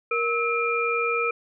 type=tone cluster; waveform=sine; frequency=469.4 / 1300 / 2392 Hz; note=A#4 / E6 / D7; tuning=+12 / -24 / +31 cents; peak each=-26 dBFS; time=0.11-1.31 s; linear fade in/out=5 ms; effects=none